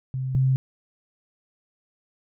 sine tone pair in turn, 130.81 / 131.72 Hz, C3 / C3, 0 / +12 cents, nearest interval unison, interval 12 cents, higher second, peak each -25 / -17 dBFS, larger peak second, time 0.14-0.35 / 0.35-0.56 s, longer neither, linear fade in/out 0 ms, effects none

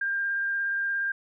sine tone with vibrato, 1598 Hz, G6, 33 cents sharp, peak -25 dBFS, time 0.01-1.12 s, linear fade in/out 5 ms, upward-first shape sine, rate 17 Hz, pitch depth 10 cents each way, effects none

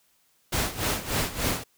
pink noise with tremolo, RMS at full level -25 dBFS, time 0.52-1.64 s, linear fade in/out 10 ms, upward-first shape sine, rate 3.4 Hz, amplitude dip 80%, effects white hiss -66 dBFS RMS until 1.77 s

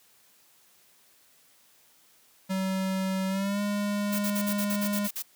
square tone with pitch glide, 190 to 204.8 Hz, F#3 to G#3, +46 to -24 cents, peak -27 dBFS, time 2.49-5.08 s, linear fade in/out 20 ms, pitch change +130 cents, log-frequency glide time 3.28-3.61 s
blue noise bursts, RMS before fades -33 dBFS, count 10, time 4.12-5.225 s, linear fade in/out 10 ms, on 70 ms, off 45 ms
effects white hiss -61 dBFS RMS until 5.35 s + high-pass 100 Hz 12 dB/octave

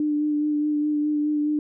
sine tone with vibrato, 298.5 Hz, D4, 28 cents sharp, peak -20 dBFS, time 0-1.59 s, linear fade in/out 2 ms, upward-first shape sine, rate 4.8 Hz, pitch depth 18 cents each way, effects none

